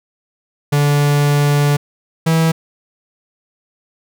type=tone pair in turn; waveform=45% pulse; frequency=145 / 162.47 Hz; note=D3 / E3; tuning=-22 / -25 cents; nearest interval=major second; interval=197 cents; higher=second; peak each=-11 dBFS; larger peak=neither; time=0.72-1.77 / 2.26-2.52 s; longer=first; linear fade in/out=10 ms; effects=none